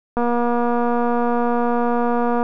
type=click train; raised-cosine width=1 ms; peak=-8 dBFS; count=541; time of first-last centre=0.17-2.429 s; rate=239 Hz; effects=none